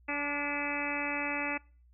harmonic tone with a mistuned harmonic, 288.4 Hz, D4, 31 cents flat, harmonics 1 / 2 / 3 / 4 / 5 / 6 / 7 / 8 / 9, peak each -38 / -41 / -40 / -43 / -42 / -42 / -38 / -39 / -38 dBFS, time 0.08-1.58 s, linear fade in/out 10 ms, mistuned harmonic 4, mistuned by +27 cents, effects noise-tail reverb RT60 0.4 s tail -24 dB re dry + added 60 Hz sine -58 dBFS peak until 1.93 s

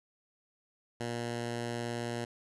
10% pulse tone, 118.6 Hz, A#2, 30 cents sharp, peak -26 dBFS, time 1-2.25 s, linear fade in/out 5 ms, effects resampled to 24000 Hz

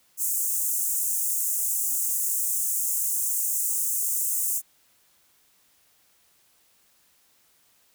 pink high-pass noise, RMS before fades -26 dBFS, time 0.17-4.62 s, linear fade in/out 50 ms, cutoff 6900 Hz, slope 48 dB/octave, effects white hiss -63 dBFS RMS until 7.94 s

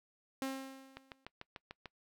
sawtooth tone with exponential decay, 267.3 Hz, C4, 37 cents sharp, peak -31 dBFS, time 0.42-1.25 s, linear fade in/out 1 ms, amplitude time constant 180 ms
click train, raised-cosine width 0.3 ms, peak -29 dBFS, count 7, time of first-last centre 0.97-1.858 s, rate 6.76 Hz
effects noise-tail reverb RT60 0.1 s tail -23 dB re dry

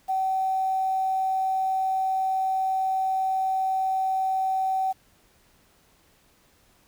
sine tone with quantisation, 762 Hz, G5, 49 cents flat, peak -22 dBFS, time 0.08-4.93 s, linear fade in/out 20 ms, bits 8, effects pink hiss -61 dBFS RMS until 6.87 s

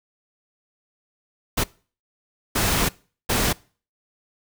pink noise bursts at uneven times, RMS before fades -21 dBFS, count 3, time 1.57-1.64 / 2.55-2.89 / 3.29-3.53 s, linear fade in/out 10 ms, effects noise-tail reverb RT60 0.4 s tail -23 dB re dry

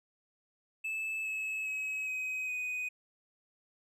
triangle tone with pitch steps, 2619 / 2587 / 2556 / 2525 / 2495 Hz, E7 / E7 / D#7 / D#7 / D#7, -12 / -33 / +46 / +25 / +4 cents, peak -32 dBFS, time 0.84-2.89 s, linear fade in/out 10 ms, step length 410 ms, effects none

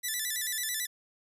5% pulse tone with vibrato, 1860 Hz, A#6, 4 cents flat, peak -20 dBFS, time 0.03-0.87 s, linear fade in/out 20 ms, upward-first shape square, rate 9.1 Hz, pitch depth 100 cents each way, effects resampled to 32000 Hz

